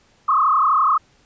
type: tone with frequency modulation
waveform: sine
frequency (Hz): 1174.7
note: D6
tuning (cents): 0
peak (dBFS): -13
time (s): 0.28-0.98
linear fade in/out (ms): 10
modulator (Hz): 31.9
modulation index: 3.5
effects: pink hiss -57 dBFS RMS until 1.25 s + resampled to 16000 Hz